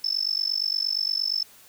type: tone with amplitude modulation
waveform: sine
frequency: 5274 Hz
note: E8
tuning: in tune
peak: -19 dBFS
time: 0.04-1.43 s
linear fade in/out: 5 ms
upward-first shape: sine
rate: 48.6 Hz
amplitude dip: 100%
effects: white hiss -52 dBFS RMS until 1.68 s